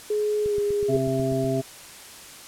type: tone with pitch glide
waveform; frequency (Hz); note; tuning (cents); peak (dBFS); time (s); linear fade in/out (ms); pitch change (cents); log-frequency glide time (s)
sine; 420.8 to 410; G#4 to G#4; +23 to -22; -21; 0.1-0.97; 5; -45; 0.45-0.55
type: click train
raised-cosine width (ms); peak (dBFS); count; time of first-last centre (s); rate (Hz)
5; -25; 9; 0.46-1.444; 8.13
type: harmonic tone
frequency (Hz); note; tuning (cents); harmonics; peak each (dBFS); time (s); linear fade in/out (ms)
132.6; C3; +23; 1 / 2 / 3 / 5; -27 / -27 / -27 / -27; 0.88-1.62; 20
effects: white hiss -43 dBFS RMS until 2.47 s + low-pass 11000 Hz 12 dB/octave